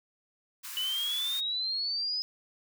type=high-pass noise; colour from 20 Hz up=white; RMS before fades=-41 dBFS; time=0.63-1.41 s; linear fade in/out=20 ms; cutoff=920 Hz; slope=96 dB/octave
type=exponential sweep; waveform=sine; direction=up; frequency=2960 to 5080 Hz; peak=-29 dBFS; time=0.77-2.22 s; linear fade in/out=0 ms
effects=none